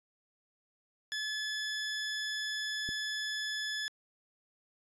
20% pulse tone, 1720 Hz, A6, 40 cents flat, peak -29 dBFS, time 1.12-3.88 s, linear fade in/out 0 ms
click, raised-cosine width 3 ms, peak -30 dBFS, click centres 2.89 s
effects resampled to 22050 Hz

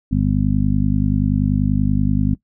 harmonic tone, 50.4 Hz, G1, 49 cents sharp, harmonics 1 / 2 / 3 / 4 / 5, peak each -21 / -21 / -21 / -21 / -21 dBFS, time 0.11-2.35 s, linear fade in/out 10 ms, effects noise-tail reverb RT60 0.1 s tail -19 dB re dry

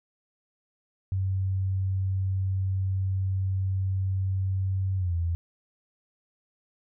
sine tone with pitch glide, 95.3 to 84.9 Hz, G2 to F2, -48 to -48 cents, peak -24 dBFS, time 1.12-5.35 s, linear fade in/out 0 ms, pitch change -200 cents, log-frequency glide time 4.97-5.15 s, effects none

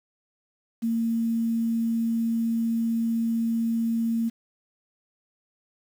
sine tone with quantisation, 228.9 Hz, A#3, 31 cents flat, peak -22 dBFS, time 0.82-4.3 s, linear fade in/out 20 ms, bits 8, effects none

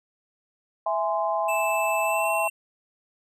sine chord, E augmented, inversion none, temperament equal with one note detuned, 659.3 / 830.6 / 1037.5 Hz, E5 / G#5 / B#5, 0 / 0 / -15 cents, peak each -26 / -27 / -28 dBFS, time 0.86-2.48 s, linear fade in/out 5 ms
square tone with pitch glide, 2637 to 2711 Hz, E7 to E7, 0 to +48 cents, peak -28 dBFS, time 1.48-2.5 s, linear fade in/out 10 ms, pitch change +48 cents, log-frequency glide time 2.04-2.31 s
effects none

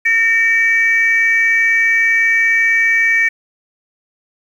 sine tone pair together, 1828 / 2293 Hz, A#6 / D7, -34 / -42 cents, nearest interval major third, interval 392 cents, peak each -12 dBFS, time 0.05-3.29 s, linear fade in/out 10 ms, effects tanh soft clip ceiling -4 dBFS + 7-bit

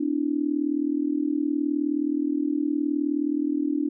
sine tone with amplitude modulation, 293.7 Hz, D4, in tune, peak -18 dBFS, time 0-3.89 s, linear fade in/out 10 ms, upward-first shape sine, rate 39.2 Hz, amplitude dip 90%, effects none

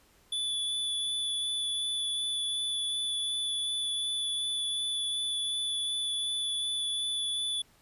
square tone with vibrato, 3461 Hz, A7, 29 cents flat, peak -30 dBFS, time 0.32-7.62 s, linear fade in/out 5 ms, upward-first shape sine, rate 2.7 Hz, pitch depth 9 cents each way, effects pink hiss -63 dBFS RMS until 7.81 s + resampled to 32000 Hz

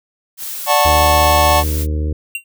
blue noise, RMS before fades -26 dBFS, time 0.37-1.87 s, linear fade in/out 50 ms
square chord, D major seventh, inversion none, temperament just, 587.3 / 734.2 / 881 / 1101.2 Hz, D5 / F#5 / A5 / C#6, 0 / -14 / +2 / -12 cents, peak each -17 dBFS, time 0.66-1.64 s, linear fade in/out 50 ms
harmonic tone, 76.2 Hz, D#2, 36 cents flat, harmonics 1 / 2 / 3 / 4 / 5 / 6 / 7, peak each -16 / -30 / -35 / -28 / -35 / -32 / -38 dBFS, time 0.85-2.13 s, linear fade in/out 5 ms
square tone with exponential decay, 2759 Hz, F7, 22 cents flat, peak -17 dBFS, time 2.35-2.44 s, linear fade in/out 2 ms, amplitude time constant 19 ms
effects none

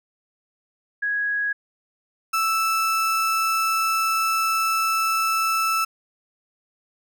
sine / 35% pulse tone pair in turn, 1661.2 / 1318.5 Hz, G#6 / E6, 0 / 0 cents, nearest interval major third, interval 400 cents, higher first, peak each -21 / -18 dBFS, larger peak second, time 1.02-1.53 / 2.33-5.85 s, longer second, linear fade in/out 10 ms, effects none

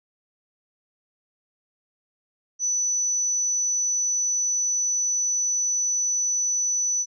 sine tone, 5970 Hz, F#8, 15 cents sharp, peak -21 dBFS, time 2.59-7.06 s, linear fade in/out 50 ms, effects none

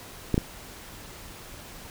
clicks, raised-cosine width 3 ms, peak -9 dBFS, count 2, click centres 0.343 / 0.379 s, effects pink hiss -44 dBFS RMS until 1.9 s

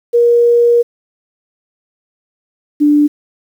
sine tone pair in turn, 474.4 / 294.7 Hz, A#4 / D4, +30 / +6 cents, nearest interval minor sixth, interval 824 cents, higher first, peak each -6 dBFS, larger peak neither, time 0.13-0.83 / 2.8-3.08 s, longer first, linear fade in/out 20 ms, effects 7-bit

